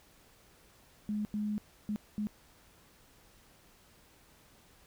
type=tone bursts at uneven times; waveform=sine; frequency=210 Hz; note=G#3; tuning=19 cents sharp; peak=-31 dBFS; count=4; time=1.09-1.25 / 1.34-1.58 / 1.89-1.96 / 2.18-2.27 s; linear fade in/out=0 ms; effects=pink hiss -62 dBFS RMS until 4.86 s